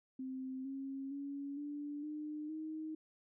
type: tone with pitch steps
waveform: sine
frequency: 261.2 / 270.9 / 280.9 / 291.3 / 302.1 / 313.3 Hz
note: C4 / C#4 / C#4 / D4 / D4 / D#4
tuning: -3 / -40 / +23 / -14 / +49 / +12 cents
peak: -40 dBFS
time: 0.19-2.95 s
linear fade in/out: 5 ms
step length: 460 ms
effects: none